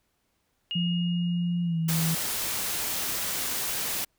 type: tone with exponential decay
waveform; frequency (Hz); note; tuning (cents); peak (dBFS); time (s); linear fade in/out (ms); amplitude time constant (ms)
sine; 2860; F7; +41; -28; 0.71-2.42; 0; 370
type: tone with pitch glide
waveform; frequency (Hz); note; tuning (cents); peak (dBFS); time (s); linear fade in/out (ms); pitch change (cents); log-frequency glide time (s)
sine; 173.9 to 163.19; F3 to E3; -7 to -17; -24; 0.75-2.15; 10; -110; 1.63-1.79
type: noise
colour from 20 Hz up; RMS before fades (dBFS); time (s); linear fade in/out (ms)
white; -30; 1.88-4.05; 10
effects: pink hiss -73 dBFS RMS until 4.18 s